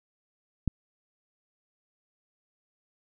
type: click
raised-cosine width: 5 ms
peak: -13 dBFS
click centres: 0.677 s
effects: none